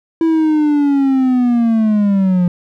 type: linear sweep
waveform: triangle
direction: down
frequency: 329.6 to 174.61 Hz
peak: -8 dBFS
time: 0.21-2.48 s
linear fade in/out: 2 ms
effects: none